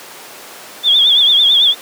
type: tone with vibrato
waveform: sine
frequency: 3423 Hz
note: A7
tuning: 48 cents flat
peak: -7 dBFS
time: 0.83-1.75 s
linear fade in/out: 50 ms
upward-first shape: triangle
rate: 9 Hz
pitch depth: 110 cents each way
effects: pink hiss -33 dBFS RMS until 1.81 s + high-pass 400 Hz 12 dB/octave